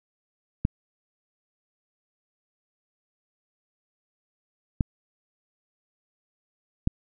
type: clicks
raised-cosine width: 5 ms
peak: -9 dBFS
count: 3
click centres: 0.651 / 4.808 / 6.874 s
effects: none